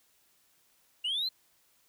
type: linear sweep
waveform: sine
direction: up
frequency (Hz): 2794 to 4200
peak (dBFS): -27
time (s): 1.04-1.29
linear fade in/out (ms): 10
effects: tanh soft clip ceiling -27 dBFS + white hiss -68 dBFS RMS until 1.88 s